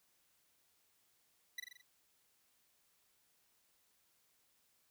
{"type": "tone with echo", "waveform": "25% pulse", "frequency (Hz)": 1971, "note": "B6", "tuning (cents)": -4, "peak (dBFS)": -36, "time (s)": [1.58, 1.6], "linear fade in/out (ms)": 5, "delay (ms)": 43, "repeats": 5, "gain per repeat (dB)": -4, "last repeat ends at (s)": 1.815, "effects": ["white hiss -75 dBFS RMS until 4.9 s"]}